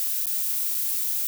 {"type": "noise with dropouts", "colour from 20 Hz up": "violet", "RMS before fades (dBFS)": -26, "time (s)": [0, 1.27], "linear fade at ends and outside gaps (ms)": 0, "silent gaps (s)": [[0.257, 0.268], [0.745, 0.749]], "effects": []}